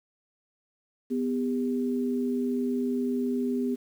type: tone pair together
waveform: sine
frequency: 249.1 / 401.3 Hz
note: B3 / G4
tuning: +15 / +41 cents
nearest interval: minor sixth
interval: 826 cents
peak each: -26 / -31 dBFS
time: 1.1-3.76 s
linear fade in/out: 20 ms
effects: 9-bit